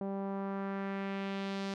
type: tone with low-pass filter sweep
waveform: sawtooth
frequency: 196 Hz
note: G3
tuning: in tune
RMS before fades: -37 dBFS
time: 0.01-1.74 s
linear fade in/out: 2 ms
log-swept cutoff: 680 to 5100 Hz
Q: 1.4
effects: none